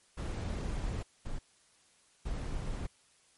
brown noise bursts at uneven times, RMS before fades -36 dBFS, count 3, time 0.17-1.03 / 1.25-1.39 / 2.25-2.87 s, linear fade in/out 10 ms, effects white hiss -66 dBFS RMS until 3.37 s + MP3 48 kbps

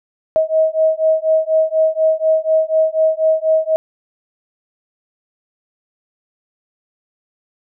sine beating tone pair, 633 / 637.1 Hz, D#5 / D#5, +30 / +41 cents, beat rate 4.1 Hz, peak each -15 dBFS, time 0.36-3.76 s, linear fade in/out 0 ms, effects none

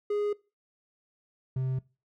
triangle tone pair in turn, 413.9 / 130.37 Hz, G#4 / C3, -6 / -6 cents, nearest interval octave + minor sixth, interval 2000 cents, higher first, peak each -24 / -25 dBFS, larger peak first, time 0.1-0.33 / 1.56-1.79 s, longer neither, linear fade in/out 5 ms, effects noise-tail reverb RT60 0.3 s tail -22 dB re dry

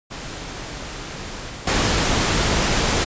pink noise with level steps, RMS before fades -32 / -34 / -19 dBFS, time 0.1-3.05 s, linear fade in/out 20 ms, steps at 1.49 / 1.67 s, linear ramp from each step 5 ms, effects resampled to 16000 Hz

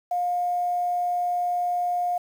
sine tone with quantisation, 710 Hz, F5, 28 cents sharp, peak -22 dBFS, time 0.11-2.18 s, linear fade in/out 5 ms, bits 8, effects none

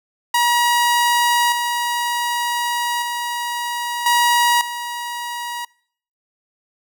sawtooth tone with level steps, 957 Hz, A#5, 45 cents sharp, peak -10 / -15 / -18 / -9 / -21 dBFS, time 0.34-5.65 s, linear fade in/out 5 ms, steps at 1.52 / 3.02 / 4.06 / 4.61 s, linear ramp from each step 2 ms, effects noise-tail reverb RT60 0.6 s tail -25 dB re dry

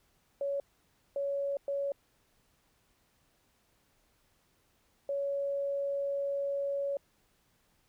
sine tone bursts at uneven times, 560 Hz, C#5, 18 cents sharp, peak -30 dBFS, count 4, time 0.41-0.6 / 1.16-1.57 / 1.68-1.92 / 5.09-6.97 s, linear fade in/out 2 ms, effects pink hiss -71 dBFS RMS until 7.88 s

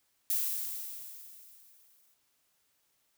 violet noise with exponential decay, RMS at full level -29 dBFS, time 0.3-2.14 s, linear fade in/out 2 ms, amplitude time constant 400 ms, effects white hiss -74 dBFS RMS until 3.17 s

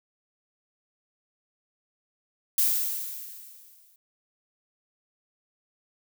violet noise with exponential decay, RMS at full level -21 dBFS, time 2.58-3.96 s, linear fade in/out 1 ms, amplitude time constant 300 ms, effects none

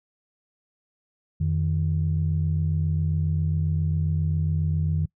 sine tone pair together, 88 / 155.4 Hz, F2 / D#3, +14 / -2 cents, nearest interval minor seventh, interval 984 cents, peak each -23 dBFS, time 1.4-5.06 s, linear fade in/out 10 ms, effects noise-tail reverb RT60 0.1 s tail -24 dB re dry + tanh soft clip ceiling -14 dBFS

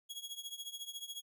sawtooth tone with tremolo, 3322 Hz, G#7, in tune, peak -36 dBFS, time 0.09-1.22 s, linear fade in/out 20 ms, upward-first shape triangle, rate 14 Hz, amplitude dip 90%, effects none

